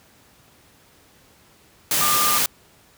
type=tone in noise; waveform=sine; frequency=1200 Hz; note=D6; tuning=37 cents sharp; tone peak=-21 dBFS; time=2.01-2.38 s; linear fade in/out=2 ms; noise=white; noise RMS=-20 dBFS; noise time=1.91-2.46 s; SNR=-4 dB; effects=pink hiss -54 dBFS RMS until 2.97 s + high-pass 60 Hz 12 dB/octave